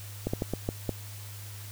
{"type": "slowing click train", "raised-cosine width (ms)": 2, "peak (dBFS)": -15, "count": 6, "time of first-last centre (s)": [0.27, 0.893], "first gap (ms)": 65, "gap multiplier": 1.33, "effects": ["added 102 Hz sine -41 dBFS peak until 1.71 s", "white hiss -47 dBFS RMS until 1.71 s"]}